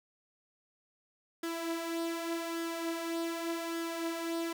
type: tone with flanger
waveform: sawtooth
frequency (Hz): 333.1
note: E4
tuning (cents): +18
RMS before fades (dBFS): -36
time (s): 1.43-4.53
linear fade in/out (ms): 5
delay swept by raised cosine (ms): 0.59 to 5.79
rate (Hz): 0.85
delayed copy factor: +0.5
effects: none